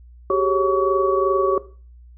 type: tone cluster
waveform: sine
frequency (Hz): 384.2 / 406.9 / 549 / 1132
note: G4 / G#4 / C#5 / C#6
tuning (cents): -35 / -35 / -17 / +36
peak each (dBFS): -19 / -26 / -22 / -21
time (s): 0.3-1.58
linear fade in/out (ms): 2
effects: noise-tail reverb RT60 0.4 s tail -17 dB re dry + added 60 Hz sine -42 dBFS peak until 2.17 s